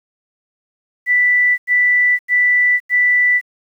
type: tone bursts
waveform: sine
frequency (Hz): 1975.5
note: B6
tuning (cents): 0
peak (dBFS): -10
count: 4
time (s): 1.06-3.413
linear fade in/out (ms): 50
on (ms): 520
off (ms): 91
effects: 8-bit

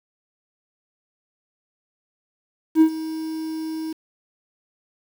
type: tone with ADSR envelope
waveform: triangle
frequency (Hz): 318.2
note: D#4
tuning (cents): +39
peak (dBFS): -6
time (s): 2.75-3.93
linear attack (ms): 60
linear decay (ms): 82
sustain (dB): -18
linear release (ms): 7
effects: tanh soft clip ceiling -3 dBFS + 7-bit

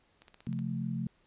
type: click train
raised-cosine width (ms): 0.2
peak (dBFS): -35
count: 7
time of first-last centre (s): 0.22-0.59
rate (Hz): 16.2
type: chord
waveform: sine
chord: F major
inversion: second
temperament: equal with one note detuned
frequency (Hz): 134.18 / 174.61 / 220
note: C3 / F3 / A3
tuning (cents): +44 / 0 / 0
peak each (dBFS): -36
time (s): 0.47-1.07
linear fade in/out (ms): 2
effects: pink hiss -69 dBFS RMS until 1.26 s + resampled to 8000 Hz

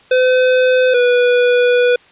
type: tone pair in turn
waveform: square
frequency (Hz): 509 / 490.2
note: C5 / B4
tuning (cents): -48 / -13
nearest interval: minor second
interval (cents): 65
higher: first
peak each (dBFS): -10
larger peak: neither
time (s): 0.11-0.94 / 0.94-1.96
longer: second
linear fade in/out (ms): 5
effects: white hiss -47 dBFS RMS until 2.11 s + resampled to 8000 Hz

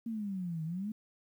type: exponential two-way sweep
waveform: sine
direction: down then up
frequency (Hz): 234 to 155.56 to 222.5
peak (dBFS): -34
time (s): 0.06-0.92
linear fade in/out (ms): 5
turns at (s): 0.64
effects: 11-bit

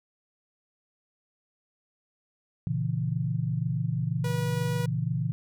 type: chord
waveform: sine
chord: A# diminished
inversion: none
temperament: equal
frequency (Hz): 116.54 / 138.59 / 164.81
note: A#2 / C#3 / E3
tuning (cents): 0 / 0 / 0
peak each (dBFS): -30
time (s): 2.67-5.32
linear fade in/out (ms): 0
type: tone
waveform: sawtooth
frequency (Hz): 484.8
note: B4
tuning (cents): -32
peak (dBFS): -29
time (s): 4.24-4.86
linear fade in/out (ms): 5
effects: none

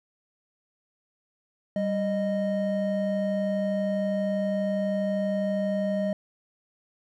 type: tone pair together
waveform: triangle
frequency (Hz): 195.54 / 619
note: G3 / D#5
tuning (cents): -4 / -9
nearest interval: octave + minor sixth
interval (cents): 1995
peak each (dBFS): -25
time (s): 1.76-6.13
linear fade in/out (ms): 2
effects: none

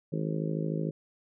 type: harmonic tone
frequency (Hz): 53.3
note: G#1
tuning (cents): +46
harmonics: 3 / 4 / 5 / 6 / 7 / 8 / 9 / 10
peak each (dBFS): -31 / -37 / -40 / -38 / -40 / -39 / -45 / -42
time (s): 0.12-0.91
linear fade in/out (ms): 10
effects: none

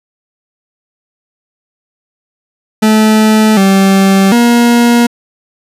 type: tone with pitch steps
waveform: 40% pulse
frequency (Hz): 216.9 / 193.9 / 237.6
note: A3 / G3 / A#3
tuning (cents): -25 / -19 / +33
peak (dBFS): -4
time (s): 2.82-5.07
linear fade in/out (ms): 10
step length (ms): 750
effects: resampled to 32000 Hz

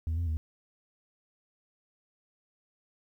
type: tone with pitch steps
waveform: sine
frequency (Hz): 81 / 85.3 / 79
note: E2 / F2 / D#2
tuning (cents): -30 / -40 / +27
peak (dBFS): -25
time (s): 0.07-0.37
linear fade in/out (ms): 0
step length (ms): 100
effects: tanh soft clip ceiling -27 dBFS + 11-bit

